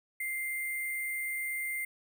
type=tone with sample-and-hold; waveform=sine; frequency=2093 Hz; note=C7; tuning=in tune; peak=-32 dBFS; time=0.2-1.85 s; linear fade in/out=5 ms; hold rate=11025 Hz; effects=none